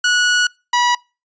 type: tone pair in turn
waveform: sawtooth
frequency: 1465 / 971.9 Hz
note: F#6 / B5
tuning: -18 / -28 cents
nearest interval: perfect fifth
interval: 710 cents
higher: first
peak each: -9 dBFS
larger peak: neither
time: 0.04-0.47 / 0.73-0.95 s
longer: first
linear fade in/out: 5 ms
effects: noise-tail reverb RT60 0.3 s tail -26 dB re dry + resampled to 16000 Hz